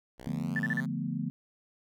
5% pulse exponential sweep, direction up, 59.7 to 138.59 Hz, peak -34 dBFS, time 0.18-0.86 s, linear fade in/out 10 ms
sine chord, B half-diminished seventh, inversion first, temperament equal, 146.83 / 174.61 / 220 / 246.9 Hz, D3 / F3 / A3 / B3, 0 / 0 / 0 / 0 cents, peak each -36 dBFS, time 0.27-1.3 s, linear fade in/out 0 ms
sine tone bursts, 1760 Hz, A6, in tune, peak -28 dBFS, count 4, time 0.56-0.803 s, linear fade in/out 2 ms, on 33 ms, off 37 ms
effects none

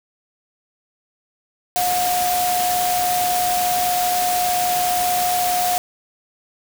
sine tone in noise, 720 Hz, F#5, 47 cents flat, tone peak -18 dBFS, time 1.76-5.78 s, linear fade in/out 0 ms, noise white, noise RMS -24 dBFS, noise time 1.76-5.78 s, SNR +3 dB, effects none

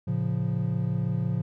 triangle chord, A augmented, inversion none, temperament equal with one note detuned, 112.64 / 138.59 / 174.61 Hz, A2 / C#3 / E#3, +41 / 0 / 0 cents, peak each -27 / -27 / -27 dBFS, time 0.07-1.42 s, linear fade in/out 10 ms, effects none

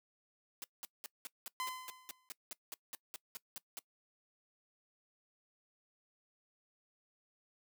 white noise bursts, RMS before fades -45 dBFS, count 16, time 0.62-3.79 s, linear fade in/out 0 ms, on 20 ms, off 190 ms
sawtooth tone with exponential decay, 1023 Hz, C6, 39 cents flat, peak -32 dBFS, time 1.6-2.29 s, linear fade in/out 0 ms, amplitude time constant 150 ms
effects noise-tail reverb RT60 0.1 s tail -22 dB re dry + high-pass 200 Hz 12 dB/octave

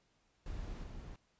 brown noise with level steps, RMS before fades -43 / -47 dBFS, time 0.46-1.16 s, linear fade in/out 2 ms, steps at 0.83 s, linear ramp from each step 10 ms, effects pink hiss -75 dBFS RMS until 1.39 s + resampled to 16000 Hz

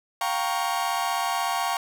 40% pulse chord, G half-diminished seventh, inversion third, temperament equal with one note detuned, 707.8 / 784 / 932.3 / 1108.7 Hz, F5 / G5 / Bb5 / Db6, +23 / 0 / 0 / 0 cents, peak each -29 dBFS, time 0.21-1.77 s, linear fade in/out 2 ms, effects none

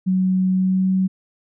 sine tone with pitch glide, 186.4 to 188.35 Hz, F#3 to F#3, +13 to +31 cents, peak -15 dBFS, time 0.06-1.08 s, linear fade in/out 20 ms, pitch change +18 cents, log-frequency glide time 0.52-0.91 s, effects none

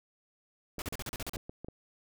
clicks, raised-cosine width 2 ms, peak -28 dBFS, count 7, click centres 0.783 / 0.879 / 0.925 / 1.369 / 1.495 / 1.646 / 1.685 s
pink noise bursts, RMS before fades -38 dBFS, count 9, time 0.79-1.363 s, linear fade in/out 0 ms, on 29 ms, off 39 ms
effects none

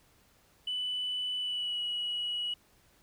sine tone with pitch glide, 2987 to 2920 Hz, F#7 to F#7, +16 to -24 cents, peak -30 dBFS, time 0.67-2.54 s, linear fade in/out 5 ms, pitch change -40 cents, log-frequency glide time 1.39-1.8 s, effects tanh soft clip ceiling -27 dBFS + pink hiss -65 dBFS RMS until 3.02 s

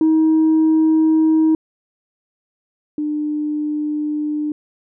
sine tone pair in turn, 316.8 / 300 Hz, D#4 / D4, +31 / +37 cents, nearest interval minor second, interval 94 cents, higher first, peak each -9 / -18 dBFS, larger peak first, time 0.01-1.55 / 2.98-4.52 s, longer neither, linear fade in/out 2 ms, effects tanh soft clip ceiling -9 dBFS

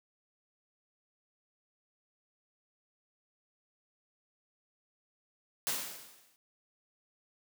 white noise with exponential decay, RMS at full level -31 dBFS, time 5.67-6.36 s, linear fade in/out 0 ms, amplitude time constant 150 ms, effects high-pass 150 Hz 12 dB/octave

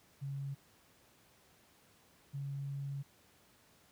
sine tone pair in turn, 138.59 / 139.47 Hz, C#3 / C#3, 0 / +11 cents, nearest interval unison, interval 11 cents, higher second, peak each -37 / -37 dBFS, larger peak neither, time 0.21-0.55 / 2.33-3.03 s, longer second, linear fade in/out 20 ms, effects pink hiss -66 dBFS RMS until 3.91 s + high-pass 80 Hz 12 dB/octave

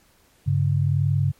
sine tone pair together, 100 / 141.23 Hz, G2 / C#3, +35 / +33 cents, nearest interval tritone, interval 598 cents, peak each -21 / -20 dBFS, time 0.46-1.32 s, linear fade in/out 20 ms, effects pink hiss -59 dBFS RMS until 1.39 s + MP3 64 kbps

